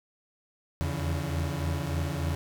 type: tone cluster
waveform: 35% pulse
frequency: 82.2 / 85.6 / 141.1 Hz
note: E2 / F2 / C#3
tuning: -4 / -34 / +31 cents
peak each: -31 dBFS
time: 0.81-2.35 s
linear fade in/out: 0 ms
effects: none